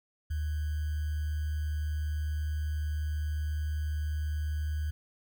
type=tone with sample-and-hold; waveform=sine; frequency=75.9 Hz; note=D#2; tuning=42 cents flat; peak=-29 dBFS; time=0.3-4.91 s; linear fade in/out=10 ms; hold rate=1575 Hz; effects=none